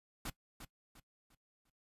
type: noise with echo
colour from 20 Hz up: pink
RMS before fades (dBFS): -41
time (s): 0.25-0.3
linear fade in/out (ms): 5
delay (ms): 350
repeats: 4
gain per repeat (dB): -9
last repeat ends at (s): 1.7
effects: noise-tail reverb RT60 0.1 s tail -19 dB re dry + resampled to 32000 Hz